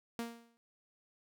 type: tone with exponential decay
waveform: sawtooth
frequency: 233.1 Hz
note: A#3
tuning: in tune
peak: -31 dBFS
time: 0.19-0.57 s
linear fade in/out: 0 ms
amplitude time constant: 82 ms
effects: none